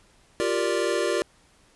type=chord; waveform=square; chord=G minor seventh; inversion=third; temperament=equal; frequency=349.2 / 392 / 466.2 / 587.3 Hz; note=F4 / G4 / Bb4 / D5; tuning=0 / 0 / 0 / 0 cents; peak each=-29 dBFS; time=0.4-1.22 s; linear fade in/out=0 ms; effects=pink hiss -59 dBFS RMS until 1.75 s + resampled to 24000 Hz